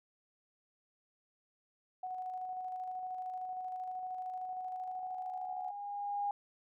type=tone with tremolo; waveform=sine; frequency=740 Hz; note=F#5; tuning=in tune; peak=-37 dBFS; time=2.03-5.71 s; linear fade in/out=5 ms; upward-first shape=square; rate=13 Hz; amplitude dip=25%
type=tone with exponential growth; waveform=sine; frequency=813 Hz; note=G#5; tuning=37 cents flat; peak=-31 dBFS; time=4.05-6.31 s; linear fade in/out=2 ms; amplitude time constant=490 ms
effects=none